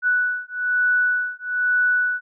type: beating tone pair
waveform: sine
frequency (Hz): 1480 / 1481.1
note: F#6 / F#6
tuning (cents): 0 / +1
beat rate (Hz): 1.1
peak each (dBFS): -21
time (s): 0.02-2.21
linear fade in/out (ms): 50
effects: none